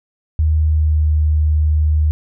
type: tone with pitch glide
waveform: sine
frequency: 77.78 to 76.58 Hz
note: D#2 to D#2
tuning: 0 to -27 cents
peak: -11 dBFS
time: 0.39-2.11 s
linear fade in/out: 0 ms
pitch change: -27 cents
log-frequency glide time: 0.57-1.08 s
effects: none